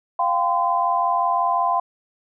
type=chord; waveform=sine; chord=F suspended second; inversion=none; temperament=equal with one note detuned; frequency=698.5 / 784 / 1023.2 Hz; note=F5 / G5 / C6; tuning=0 / 0 / -39 cents; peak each=-22 / -24 / -20 dBFS; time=0.19-1.8 s; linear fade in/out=5 ms; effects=none